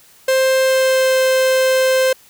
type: tone with pitch glide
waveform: 45% pulse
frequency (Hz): 525 to 521.4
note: C5 to C5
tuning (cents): +6 to -6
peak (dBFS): -12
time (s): 0.28-2.13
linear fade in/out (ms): 5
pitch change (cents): -12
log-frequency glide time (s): 0.64-1.21
effects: white hiss -48 dBFS RMS until 2.29 s